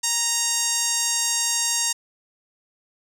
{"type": "tone with band-pass filter", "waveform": "sawtooth", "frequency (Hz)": 932.3, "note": "A#5", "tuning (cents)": 0, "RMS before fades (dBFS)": -23, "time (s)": [0.03, 1.93], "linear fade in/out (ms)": 10, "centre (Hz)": 7100, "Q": 2.5, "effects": []}